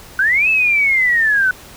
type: linear two-way sweep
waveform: sine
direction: up then down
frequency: 1480 to 2637 to 1480 Hz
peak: -11 dBFS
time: 0.19-1.51 s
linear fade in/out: 2 ms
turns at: 0.49 s
effects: pink hiss -39 dBFS RMS until 1.76 s